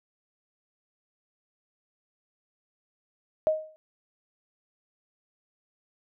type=tone with exponential decay; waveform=sine; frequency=625 Hz; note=D#5; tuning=8 cents sharp; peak=-17 dBFS; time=3.47-3.76 s; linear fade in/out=0 ms; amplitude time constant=63 ms; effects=none